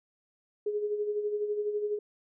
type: tone with tremolo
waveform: sine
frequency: 417.3 Hz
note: G#4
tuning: 8 cents sharp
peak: -26 dBFS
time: 0.66-1.99 s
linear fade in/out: 5 ms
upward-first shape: sine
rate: 12 Hz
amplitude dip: 55%
effects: none